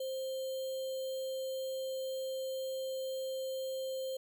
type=tone with sample-and-hold; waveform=sine; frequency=526 Hz; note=C5; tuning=9 cents sharp; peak=-35 dBFS; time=0-4.17 s; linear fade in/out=5 ms; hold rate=3675 Hz; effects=none